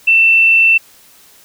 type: tone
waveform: sine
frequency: 2678 Hz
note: E7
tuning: 27 cents sharp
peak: -6 dBFS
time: 0.07-0.78 s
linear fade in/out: 10 ms
effects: white hiss -45 dBFS RMS until 1.44 s